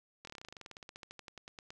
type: slowing click train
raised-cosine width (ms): 0.2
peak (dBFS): -30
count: 26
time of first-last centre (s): 0.25-1.705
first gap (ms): 23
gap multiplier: 1.07
effects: none